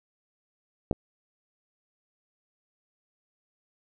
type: clicks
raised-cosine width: 2 ms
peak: -9 / -30 dBFS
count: 2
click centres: 0.912 / 0.928 s
effects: none